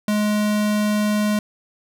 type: tone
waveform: square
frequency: 210 Hz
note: G#3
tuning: 19 cents sharp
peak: -18 dBFS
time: 0.08-1.39 s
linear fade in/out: 2 ms
effects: none